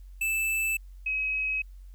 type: tone pair in turn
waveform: square / sine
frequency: 2637 / 2549 Hz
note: E7 / D#7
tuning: 0 / +41 cents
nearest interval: minor second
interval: 59 cents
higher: first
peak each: -26 dBFS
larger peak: neither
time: 0.21-0.77 / 1.06-1.62 s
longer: neither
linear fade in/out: 5 ms
effects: added 46 Hz sine -43 dBFS peak until 1.94 s + white hiss -70 dBFS RMS until 1.94 s